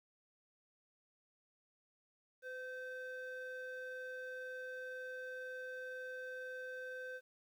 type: ring-modulated tone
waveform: triangle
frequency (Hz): 1029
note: C6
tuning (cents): -29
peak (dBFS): -38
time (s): 2.42-7.21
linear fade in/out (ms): 50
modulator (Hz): 520
effects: tanh soft clip ceiling -35 dBFS + 12-bit